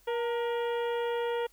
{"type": "harmonic tone with a mistuned harmonic", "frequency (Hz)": 474.6, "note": "A#4", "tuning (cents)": 31, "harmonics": [1, 2, 3, 4, 5, 6, 7], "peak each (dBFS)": [-29, -36, -43, -44, -49, -48, -48], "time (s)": [0.07, 1.47], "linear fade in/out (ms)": 10, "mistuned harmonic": 2, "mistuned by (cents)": -55, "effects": ["added 44 Hz sine -64 dBFS peak until 1.52 s", "white hiss -64 dBFS RMS until 1.52 s"]}